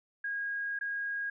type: tone with dropouts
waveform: sine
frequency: 1636 Hz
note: G#6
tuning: 26 cents flat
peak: -32 dBFS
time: 0.24-1.3 s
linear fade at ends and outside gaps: 5 ms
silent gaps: 0.79-0.81 s
effects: none